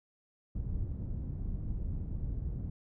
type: low-pass noise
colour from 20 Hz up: pink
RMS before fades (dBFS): -36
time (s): 0.55-2.7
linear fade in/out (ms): 5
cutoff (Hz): 140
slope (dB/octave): 12
effects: none